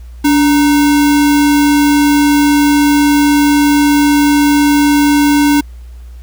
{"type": "tone with sample-and-hold", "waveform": "sine", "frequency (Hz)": 289.4, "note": "D4", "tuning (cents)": -25, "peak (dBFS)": -6, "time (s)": [0.24, 5.61], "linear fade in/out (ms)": 10, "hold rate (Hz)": 1225, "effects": ["added 60 Hz sine -28 dBFS peak until 6.22 s", "pink hiss -50 dBFS RMS until 6.22 s"]}